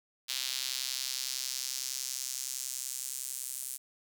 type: tone with high-pass filter sweep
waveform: sawtooth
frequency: 130.81 Hz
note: C3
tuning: in tune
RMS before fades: -37 dBFS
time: 0.28-3.78 s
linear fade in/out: 20 ms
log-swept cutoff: 3800 to 9000 Hz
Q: 1.7
effects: none